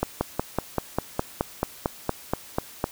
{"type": "slowing click train", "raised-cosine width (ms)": 1, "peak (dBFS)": -8, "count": 14, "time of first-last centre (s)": [0.03, 2.841], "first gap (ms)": 180, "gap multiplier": 1.03, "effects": ["white hiss -45 dBFS RMS until 2.91 s"]}